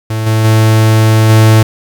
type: tone with level steps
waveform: 45% pulse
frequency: 110 Hz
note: A2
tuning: in tune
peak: -13 / -8 / -5 / -3 dBFS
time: 0.1-1.63 s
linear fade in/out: 5 ms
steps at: 0.26 / 0.44 / 1.29 s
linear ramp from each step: 10 ms
effects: 7-bit